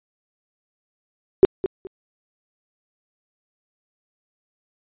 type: tone with echo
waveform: sine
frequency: 380.9 Hz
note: G4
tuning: 50 cents flat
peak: -5 dBFS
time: 1.43-1.45 s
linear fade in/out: 0 ms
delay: 210 ms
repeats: 2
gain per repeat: -13 dB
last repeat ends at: 1.87 s
effects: resampled to 8000 Hz